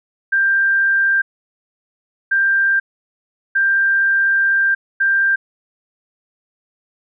sine tone bursts at uneven times, 1584 Hz, G6, 18 cents sharp, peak -12 dBFS, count 4, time 0.32-1.22 / 2.31-2.8 / 3.55-4.75 / 5-5.36 s, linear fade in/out 10 ms, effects none

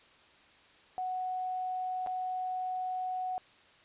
sine tone with dropouts, 740 Hz, F#5, in tune, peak -32 dBFS, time 0.98-3.38 s, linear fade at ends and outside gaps 0 ms, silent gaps 2.063-2.071 s, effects white hiss -60 dBFS RMS until 3.84 s + resampled to 8000 Hz

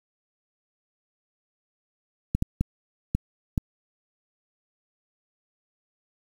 clicks, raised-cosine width 5 ms, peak -10 dBFS, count 5, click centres 2.35 / 2.424 / 2.61 / 3.15 / 3.578 s, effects 7-bit

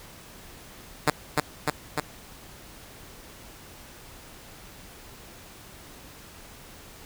5% pulse tone with echo, 150 Hz, D3, 37 cents sharp, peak -7 dBFS, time 1.07-1.1 s, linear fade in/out 2 ms, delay 300 ms, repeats 3, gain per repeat -2 dB, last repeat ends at 2 s, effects pink hiss -47 dBFS RMS until 7.05 s

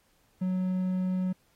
triangle tone, 184.8 Hz, F#3, 2 cents flat, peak -24 dBFS, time 0.41-1.33 s, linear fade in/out 10 ms, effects pink hiss -68 dBFS RMS until 1.55 s + AAC 48 kbps

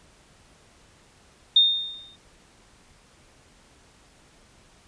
sine tone with exponential decay, 3655 Hz, A#7, 35 cents flat, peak -11 dBFS, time 1.56-2.16 s, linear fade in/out 5 ms, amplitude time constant 130 ms, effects pink hiss -56 dBFS RMS until 4.87 s + resampled to 22050 Hz

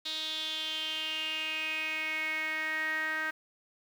sawtooth tone with band-pass filter sweep, 313.6 Hz, D#4, 14 cents sharp, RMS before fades -34 dBFS, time 0.05-3.31 s, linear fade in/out 10 ms, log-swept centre 3800 to 1700 Hz, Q 7.2, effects 9-bit

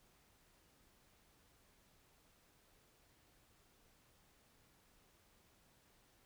silence, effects pink hiss -71 dBFS RMS until 6.25 s

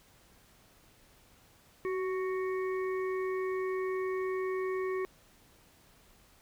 harmonic tone with a mistuned harmonic, 370 Hz, F#4, in tune, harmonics 1 / 3 / 5 / 6, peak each -31 / -41 / -45 / -47 dBFS, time 1.85-5.05 s, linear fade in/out 0 ms, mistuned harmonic 1, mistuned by +28 cents, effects pink hiss -62 dBFS RMS until 6.41 s

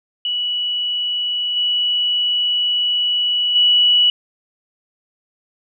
sine tone with level steps, 2942 Hz, F#7, 11 cents flat, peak -18 / -15 / -10 dBFS, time 0.25-4.1 s, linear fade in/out 2 ms, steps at 1.56 / 3.55 s, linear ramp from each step 10 ms, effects none

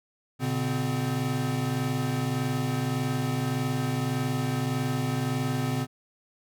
square tone cluster, 120.8 / 142.5 / 255.4 Hz, B2 / C#3 / C4, -38 / +48 / -42 cents, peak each -31 dBFS, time 0.39-5.87 s, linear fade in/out 50 ms, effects none

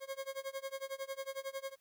40% pulse tone with tremolo, 541 Hz, C#5, 42 cents flat, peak -36 dBFS, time 0-1.76 s, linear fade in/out 50 ms, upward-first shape sine, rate 11 Hz, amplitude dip 95%, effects white hiss -75 dBFS RMS until 1.8 s

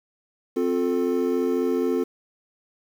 triangle chord, F major, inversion second, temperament equal with one note detuned, 261.6 / 355.9 / 440 Hz, C4 / F4 / A4, 0 / +33 / 0 cents, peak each -23 dBFS, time 0.56-2.04 s, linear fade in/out 10 ms, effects 8-bit

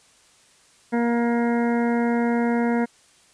harmonic tone, 236 Hz, A#3, 22 cents sharp, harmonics 1 / 2 / 3 / 4 / 6 / 7 / 8 / 9, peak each -20 / -26 / -30 / -32 / -36 / -37 / -38 / -39 dBFS, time 0.92-2.86 s, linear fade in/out 20 ms, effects white hiss -56 dBFS RMS until 3.33 s + resampled to 22050 Hz

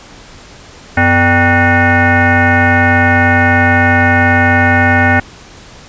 sine tone with frequency modulation, 784 Hz, G5, in tune, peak -6 dBFS, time 0.97-5.2 s, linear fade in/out 5 ms, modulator 345 Hz, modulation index 3.6, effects pink hiss -36 dBFS RMS until 5.88 s + resampled to 16000 Hz

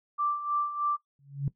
sine tone with tremolo, 1174.7 Hz, D6, in tune, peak -24 dBFS, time 0.18-0.97 s, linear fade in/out 20 ms, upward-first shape sine, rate 3.2 Hz, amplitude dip 70%
sine tone with exponential growth, 140 Hz, C#3, 18 cents sharp, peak -22 dBFS, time 1.19-1.48 s, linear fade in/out 2 ms, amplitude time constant 62 ms
effects noise-tail reverb RT60 0.1 s tail -17 dB re dry

